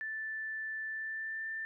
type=tone with pitch glide; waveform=sine; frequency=1760 to 1781.5 Hz; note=A6 to A6; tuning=0 to +21 cents; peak=-36 dBFS; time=0.01-1.65 s; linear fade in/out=0 ms; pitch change=+21 cents; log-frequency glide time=0.87-1.49 s; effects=none